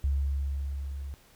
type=tone with level ramp; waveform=sine; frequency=69.4 Hz; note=C#2; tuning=3 cents sharp; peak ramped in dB=-23 to -35 dBFS; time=0.04-1.14 s; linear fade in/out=0 ms; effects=pink hiss -59 dBFS RMS until 1.35 s